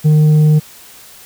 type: tone with tanh clipping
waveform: sine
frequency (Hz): 152.9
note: D#3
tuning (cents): -30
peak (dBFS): -7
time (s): 0.04-0.6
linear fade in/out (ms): 20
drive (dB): 4
effects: white hiss -39 dBFS RMS until 1.25 s